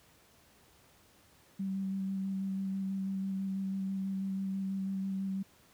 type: tone with vibrato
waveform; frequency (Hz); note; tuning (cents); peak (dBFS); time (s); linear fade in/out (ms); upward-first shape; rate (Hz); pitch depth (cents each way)
sine; 192.9; G3; -28; -32; 1.59-5.43; 10; square; 6.1; 11
effects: pink hiss -63 dBFS RMS until 5.73 s + high-pass 60 Hz 12 dB/octave